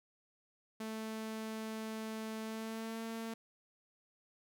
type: tone with pitch glide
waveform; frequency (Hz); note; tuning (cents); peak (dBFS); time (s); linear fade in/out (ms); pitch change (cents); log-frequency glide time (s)
sawtooth; 220 to 226.1; A3 to A3; 0 to +47; -36; 0.8-3.34; 5; +47; 2.42-3.02
effects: none